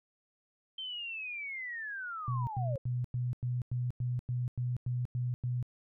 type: linear sweep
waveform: sine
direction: down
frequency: 3136 to 520 Hz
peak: -37 dBFS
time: 0.78-2.78 s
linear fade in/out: 5 ms
type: tone bursts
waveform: sine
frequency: 123.47 Hz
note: B2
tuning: in tune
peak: -30 dBFS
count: 12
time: 2.28-5.627 s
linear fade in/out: 0 ms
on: 190 ms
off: 97 ms
effects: none